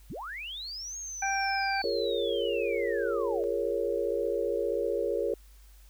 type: linear two-way sweep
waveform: sine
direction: up then down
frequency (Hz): 92.5 to 6560 to 567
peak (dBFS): -36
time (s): 0.1-3.44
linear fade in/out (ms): 0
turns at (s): 0.97
type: harmonic tone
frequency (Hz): 784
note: G5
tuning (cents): 0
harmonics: 1 / 2 / 3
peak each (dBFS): -29 / -32 / -34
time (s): 1.22-1.82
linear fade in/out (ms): 5
type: chord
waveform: sine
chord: Bb minor seventh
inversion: second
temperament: equal with one note detuned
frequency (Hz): 349.2 / 411 / 466.2 / 554.4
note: F4 / Ab4 / Bb4 / Db5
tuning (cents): 0 / -18 / 0 / 0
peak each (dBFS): -35 / -32 / -31 / -32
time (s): 1.84-5.34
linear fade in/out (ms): 2
effects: added 50 Hz sine -51 dBFS peak until 5.89 s + white hiss -62 dBFS RMS until 5.89 s